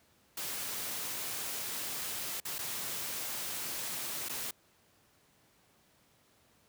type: noise with dropouts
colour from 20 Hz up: white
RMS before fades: -38 dBFS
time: 0.37-4.51 s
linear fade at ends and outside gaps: 5 ms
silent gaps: 2.402-2.451 / 2.584-2.588 / 4.287-4.294 s
effects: pink hiss -67 dBFS RMS until 6.68 s + high-pass 80 Hz 12 dB/octave